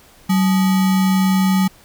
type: tone with sample-and-hold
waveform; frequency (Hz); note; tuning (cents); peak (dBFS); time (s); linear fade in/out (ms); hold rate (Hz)
sine; 189.2; F#3; +39; -12; 0.29-1.68; 10; 1050
effects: pink hiss -48 dBFS RMS until 1.84 s